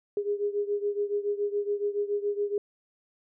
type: beating tone pair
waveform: sine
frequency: 407.6 / 414.7 Hz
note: G#4 / G#4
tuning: -32 / -3 cents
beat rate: 7.1 Hz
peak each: -28 / -31 dBFS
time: 0.17-2.58 s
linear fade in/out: 2 ms
effects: none